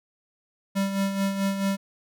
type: tone with tremolo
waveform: square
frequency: 196 Hz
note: G3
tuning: in tune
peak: -22 dBFS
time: 0.75-1.77 s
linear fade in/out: 20 ms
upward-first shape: sine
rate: 4.6 Hz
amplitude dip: 55%
effects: none